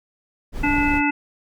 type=noise; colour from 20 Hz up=brown; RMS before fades=-26 dBFS; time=0.52-1.02 s; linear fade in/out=50 ms
type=harmonic tone; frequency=290 Hz; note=D4; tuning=22 cents flat; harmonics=1 / 3 / 5 / 7 / 9; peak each=-20 / -24 / -27 / -26 / -24 dBFS; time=0.63-1.11 s; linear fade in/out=10 ms
effects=none